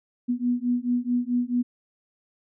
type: beating tone pair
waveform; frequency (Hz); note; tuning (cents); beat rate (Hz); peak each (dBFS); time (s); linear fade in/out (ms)
sine; 242.2 / 246.8; B3 / B3; -34 / -1; 4.6; -25; 0.28-1.63; 20
effects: none